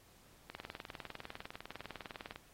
click train, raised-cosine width 0.3 ms, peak -28 dBFS, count 38, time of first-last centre 0.5-2.359 s, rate 19.9 Hz, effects pink hiss -64 dBFS RMS until 2.53 s + AAC 48 kbps

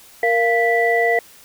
sine tone cluster, 465.4 / 692 / 1972 Hz, A#4 / F5 / B6, -3 / -16 / -3 cents, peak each -18 dBFS, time 0.23-1.19 s, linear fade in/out 2 ms, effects tanh soft clip ceiling -4 dBFS + white hiss -46 dBFS RMS until 1.44 s

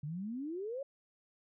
sine exponential sweep, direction up, 140.2 to 571 Hz, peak -37 dBFS, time 0.03-0.83 s, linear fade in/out 5 ms, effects none

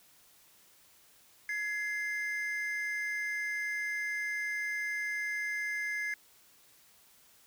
triangle tone pair together, 1683.7 / 2085 Hz, G#6 / C7, +23 / -7 cents, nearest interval major third, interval 370 cents, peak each -34 / -33 dBFS, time 1.49-6.14 s, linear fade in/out 2 ms, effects white hiss -62 dBFS RMS until 7.46 s

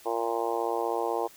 harmonic tone, 116 Hz, A#2, 8 cents flat, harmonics 3 / 4 / 5 / 6 / 7 / 8 / 9, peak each -34 / -31 / -36 / -35 / -33 / -36 / -38 dBFS, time 0.05-1.28 s, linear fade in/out 20 ms, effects white hiss -53 dBFS RMS until 1.36 s

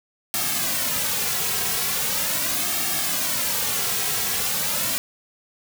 white noise with flanger, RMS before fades -24 dBFS, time 0.34-4.98 s, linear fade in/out 0 ms, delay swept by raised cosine 2 to 3.4 ms, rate 0.4 Hz, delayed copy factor -0.7, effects none

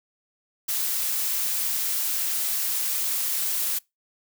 blue noise, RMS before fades -26 dBFS, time 0.68-3.79 s, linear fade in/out 10 ms, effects noise-tail reverb RT60 0.2 s tail -24 dB re dry

